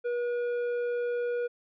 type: tone with tanh clipping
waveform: triangle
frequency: 482.2 Hz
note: B4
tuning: 41 cents flat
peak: -29 dBFS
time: 0.04-1.48 s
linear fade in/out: 20 ms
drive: 12 dB
effects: none